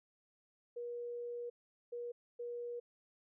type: tone bursts at uneven times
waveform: sine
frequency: 479.1 Hz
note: A#4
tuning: 47 cents sharp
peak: -40 dBFS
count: 3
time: 0.76-1.5 / 1.92-2.12 / 2.39-2.8 s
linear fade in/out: 10 ms
effects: none